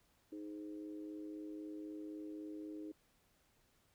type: harmonic tone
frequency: 103.83 Hz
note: G#2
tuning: in tune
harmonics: 3 / 4 / 5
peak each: -45 / -53 / -59 dBFS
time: 0.32-2.92 s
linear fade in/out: 5 ms
effects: pink hiss -74 dBFS RMS until 3.94 s